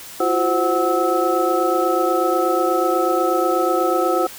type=tone cluster; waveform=sine; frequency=337.7 / 365.9 / 521 / 741 / 1299 Hz; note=E4 / F#4 / C5 / F#5 / E6; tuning=+42 / -19 / -7 / +2 / -26 cents; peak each=-22 dBFS; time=0.2-4.27 s; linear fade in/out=5 ms; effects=white hiss -37 dBFS RMS until 4.38 s